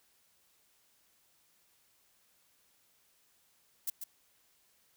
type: noise with echo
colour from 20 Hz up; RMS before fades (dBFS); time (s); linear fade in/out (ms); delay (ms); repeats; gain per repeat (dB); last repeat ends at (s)
violet; -34; 3.87-3.9; 5; 140; 1; -7; 4.04
effects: white hiss -70 dBFS RMS until 4.96 s